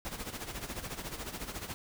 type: noise with tremolo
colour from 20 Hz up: pink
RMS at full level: -38 dBFS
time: 0.05-1.74 s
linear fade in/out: 0 ms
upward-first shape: sine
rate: 14 Hz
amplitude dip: 70%
effects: none